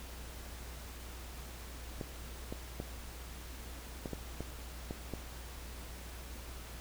clicks, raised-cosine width 2 ms, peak -25 dBFS, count 8, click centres 2.012 / 2.525 / 2.801 / 4.058 / 4.133 / 4.406 / 4.909 / 5.137 s, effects added 60 Hz sine -46 dBFS peak until 6.8 s + pink hiss -50 dBFS RMS until 6.8 s

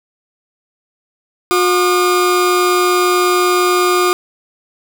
40% pulse tone pair together, 360 / 1210.9 Hz, F#4 / D#6, -47 / -47 cents, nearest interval octave + major sixth, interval 2100 cents, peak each -12 / -14 dBFS, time 1.51-4.13 s, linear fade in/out 0 ms, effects none

